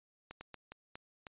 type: slowing click train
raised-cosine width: 0.3 ms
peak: -30 dBFS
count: 6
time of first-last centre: 0.31-1.268 s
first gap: 100 ms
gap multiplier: 1.33
effects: resampled to 8000 Hz